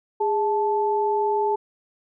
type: tone pair together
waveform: sine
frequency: 412 / 873 Hz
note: G#4 / A5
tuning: -14 / -14 cents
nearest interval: octave + minor second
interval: 1300 cents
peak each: -22 dBFS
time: 0.2-1.56 s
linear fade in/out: 10 ms
effects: none